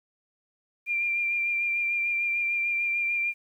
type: tone with vibrato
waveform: sine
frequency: 2383 Hz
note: D7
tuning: 25 cents sharp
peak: -24 dBFS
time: 0.86-3.34 s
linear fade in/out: 50 ms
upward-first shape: sine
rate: 6.7 Hz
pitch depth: 22 cents each way
effects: 10-bit